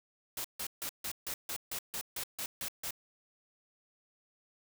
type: noise bursts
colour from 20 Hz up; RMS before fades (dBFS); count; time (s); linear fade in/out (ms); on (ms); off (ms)
white; -38; 12; 0.37-2.908; 2; 74; 150
effects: none